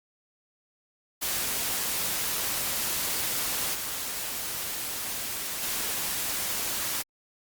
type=noise with level steps; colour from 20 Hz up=white; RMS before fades=-29 / -33 / -30 dBFS; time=1.21-7.03 s; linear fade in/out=20 ms; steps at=3.73 / 5.62 s; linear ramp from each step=20 ms; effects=Opus 48 kbps